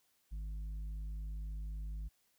triangle tone with tanh clipping, 51.91 Hz, G#1, in tune, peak -40 dBFS, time 0.31-2.09 s, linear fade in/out 20 ms, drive 10 dB, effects white hiss -75 dBFS RMS until 2.38 s

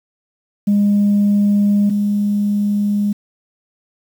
sine tone pair in turn, 204.1 / 205.2 Hz, G#3 / G#3, -30 / -21 cents, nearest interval unison, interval 9 cents, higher second, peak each -9 / -13 dBFS, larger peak first, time 0.67-1.9 / 1.9-3.13 s, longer neither, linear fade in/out 10 ms, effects tanh soft clip ceiling -8 dBFS + 7-bit

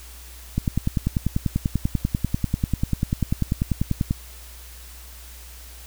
click train, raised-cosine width 5 ms, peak -8 dBFS, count 37, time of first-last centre 0.58-4.109 s, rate 10.2 Hz, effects added 60 Hz sine -41 dBFS peak until 5.86 s + white hiss -45 dBFS RMS until 5.86 s

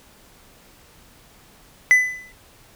triangle tone with exponential decay, 2003 Hz, B6, 24 cents sharp, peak -6 dBFS, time 1.91-2.32 s, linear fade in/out 0 ms, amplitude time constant 87 ms, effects pink hiss -51 dBFS RMS until 2.75 s

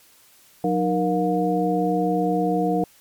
sine tone cluster, 181.7 / 306.2 / 471.1 / 714 Hz, F#3 / D#4 / A#4 / F5, -31 / -28 / +18 / +38 cents, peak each -24 dBFS, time 0.64-2.84 s, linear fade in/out 2 ms, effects white hiss -54 dBFS RMS until 3 s + MP3 96 kbps

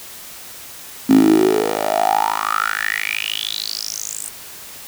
10% pulse tone with high-pass filter sweep, 53 Hz, G#1, 36 cents sharp, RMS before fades -18 dBFS, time 1.09-4.29 s, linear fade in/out 10 ms, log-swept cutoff 250 to 8600 Hz, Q 8.6, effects white hiss -36 dBFS RMS until 4.87 s

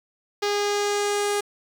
sawtooth tone with low-pass filter sweep, 409.8 Hz, G#4, 23 cents flat, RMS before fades -24 dBFS, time 0.42-1.41 s, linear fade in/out 10 ms, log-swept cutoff 5100 to 9900 Hz, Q 1.8, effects 7-bit

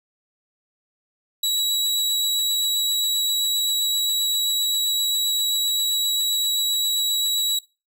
sawtooth tone with vibrato, 3893 Hz, B7, 26 cents flat, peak -17 dBFS, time 1.43-7.59 s, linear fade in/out 5 ms, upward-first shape triangle, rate 7.6 Hz, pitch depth 8 cents each way, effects noise-tail reverb RT60 0.3 s tail -22 dB re dry

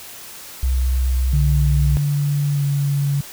sine tone, 64 Hz, C2, 38 cents flat, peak -15 dBFS, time 0.63-1.97 s, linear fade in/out 0 ms
sine tone with pitch glide, 144.3 to 141.49 Hz, D3 to C#3, -30 to +36 cents, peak -16 dBFS, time 1.33-3.21 s, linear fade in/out 5 ms, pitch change -34 cents, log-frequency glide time 2.51-2.65 s
effects white hiss -37 dBFS RMS until 3.32 s

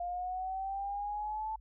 sine linear sweep, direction up, 698.5 to 880 Hz, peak -34 dBFS, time 0-1.56 s, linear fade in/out 5 ms, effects added 50 Hz sine -52 dBFS peak until 1.6 s

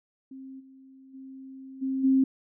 sine tone with level steps, 265.7 Hz, C4, 27 cents sharp, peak -40 / -49 / -41 / -26 / -18 dBFS, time 0.31-2.24 s, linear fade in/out 5 ms, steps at 0.59 / 1.13 / 1.81 / 2.03 s, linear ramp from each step 20 ms, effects none

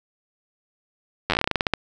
slowing click train, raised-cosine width 0.3 ms, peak -4 dBFS, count 15, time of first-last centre 1.3-1.737 s, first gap 10 ms, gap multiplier 1.16, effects none

